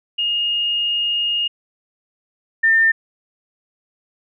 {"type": "tone pair in turn", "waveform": "sine", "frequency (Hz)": [2848, 1803.5], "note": ["F7", "A6"], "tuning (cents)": [33, 42], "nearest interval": "minor sixth", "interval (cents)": 791, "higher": "first", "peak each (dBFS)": [-17, -11], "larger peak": "second", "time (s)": [[0.18, 1.48], [2.63, 2.92]], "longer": "first", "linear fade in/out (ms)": 10, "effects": []}